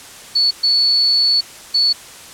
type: tone bursts at uneven times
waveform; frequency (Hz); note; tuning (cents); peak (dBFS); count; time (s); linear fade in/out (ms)
sine; 4435; C#8; 0; -11; 3; 0.35-0.51 / 0.63-1.41 / 1.74-1.93; 10
effects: white hiss -37 dBFS RMS until 2.33 s + low-pass 10000 Hz 12 dB/octave